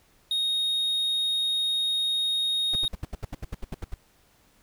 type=tone; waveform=triangle; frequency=3729 Hz; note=A#7; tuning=in tune; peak=-22 dBFS; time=0.31-2.88 s; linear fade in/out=2 ms
type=noise bursts; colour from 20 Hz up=brown; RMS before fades=-31 dBFS; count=13; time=2.73-3.943 s; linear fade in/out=5 ms; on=25 ms; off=74 ms
effects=pink hiss -62 dBFS RMS until 4.62 s